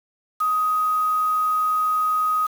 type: tone with quantisation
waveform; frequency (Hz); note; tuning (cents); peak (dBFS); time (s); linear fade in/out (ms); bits
sine; 1254; D#6; +13; -18; 0.4-2.47; 10; 6
effects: none